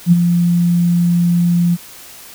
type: tone with ADSR envelope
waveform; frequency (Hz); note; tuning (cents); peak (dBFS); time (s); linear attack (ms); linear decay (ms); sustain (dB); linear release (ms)
sine; 173.3; F3; -13; -3; 0.06-1.77; 60; 23; -7; 35
effects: white hiss -37 dBFS RMS until 2.34 s